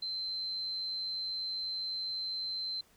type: tone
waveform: sine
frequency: 4096 Hz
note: C8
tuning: 38 cents flat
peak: -34 dBFS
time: 0.02-2.81 s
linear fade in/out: 5 ms
effects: pink hiss -65 dBFS RMS until 2.96 s